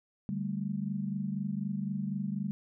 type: chord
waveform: sine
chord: D suspended fourth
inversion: none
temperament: equal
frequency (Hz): 146.83 / 196 / 220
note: D3 / G3 / A3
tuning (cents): 0 / 0 / 0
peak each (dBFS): -38 / -33 / -38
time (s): 0.29-2.51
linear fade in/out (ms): 0
effects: none